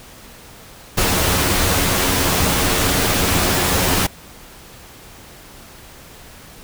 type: noise with comb filter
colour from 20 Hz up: pink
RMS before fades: -17 dBFS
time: 0.97-4.07 s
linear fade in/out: 10 ms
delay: 11 ms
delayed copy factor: +0.5
effects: pink hiss -41 dBFS RMS until 6.63 s